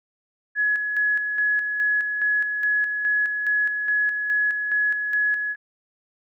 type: tone with tremolo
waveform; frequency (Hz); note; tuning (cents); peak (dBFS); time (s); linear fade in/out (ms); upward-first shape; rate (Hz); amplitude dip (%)
sine; 1689; G#6; +29; -18; 0.55-5.56; 50; square; 2.4; 45
effects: none